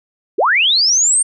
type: linear sweep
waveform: sine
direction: up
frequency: 304.6 to 8870 Hz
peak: -10 dBFS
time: 0.38-1.23 s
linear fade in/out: 10 ms
effects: none